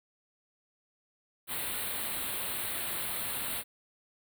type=band-stop noise; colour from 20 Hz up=white; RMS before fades=-35 dBFS; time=1.47-3.64 s; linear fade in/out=50 ms; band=4300 to 8200 Hz; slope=96 dB/octave; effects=none